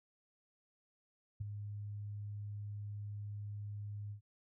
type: tone with ADSR envelope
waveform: sine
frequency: 103.2 Hz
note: G#2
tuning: 10 cents flat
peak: -34 dBFS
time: 1.4-4.21 s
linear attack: 12 ms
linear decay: 13 ms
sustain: -7 dB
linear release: 100 ms
effects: none